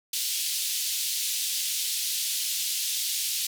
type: band-pass noise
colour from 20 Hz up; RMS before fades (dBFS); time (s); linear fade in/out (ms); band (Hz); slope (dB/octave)
pink; -29; 0.13-3.47; 5; 3200 to 16000; 24
effects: none